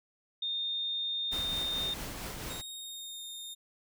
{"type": "tone", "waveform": "sine", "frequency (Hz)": 3650, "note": "A#7", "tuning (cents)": -37, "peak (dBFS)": -31, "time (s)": [0.42, 1.94], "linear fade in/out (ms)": 5}
{"type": "noise with tremolo", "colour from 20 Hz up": "pink", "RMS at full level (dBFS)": -39, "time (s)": [1.31, 2.62], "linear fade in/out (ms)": 20, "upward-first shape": "triangle", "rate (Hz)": 4.5, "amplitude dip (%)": 35}
{"type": "tone with pitch glide", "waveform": "sawtooth", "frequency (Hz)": [3729, 3665], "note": ["A#7", "A#7"], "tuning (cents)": [0, -30], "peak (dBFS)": -38, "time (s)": [2.49, 3.55], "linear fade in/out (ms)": 20, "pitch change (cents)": -30, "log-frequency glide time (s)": [2.67, 3.24]}
{"effects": []}